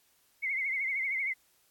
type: tone with vibrato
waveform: sine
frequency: 2138 Hz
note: C7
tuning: 37 cents sharp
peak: -29 dBFS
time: 0.42-1.34 s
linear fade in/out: 20 ms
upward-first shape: sine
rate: 13 Hz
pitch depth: 81 cents each way
effects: white hiss -68 dBFS RMS until 1.7 s + AAC 64 kbps